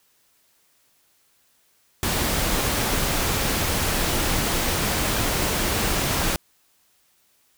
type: noise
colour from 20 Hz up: pink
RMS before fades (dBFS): -23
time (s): 2.03-6.36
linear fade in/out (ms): 0
effects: white hiss -63 dBFS RMS until 7.57 s